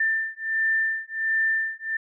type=beating tone pair; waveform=sine; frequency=1784 / 1785.4 Hz; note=A6 / A6; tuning=+23 / +25 cents; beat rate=1.4 Hz; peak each=-25 dBFS; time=0-1.97 s; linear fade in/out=5 ms; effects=none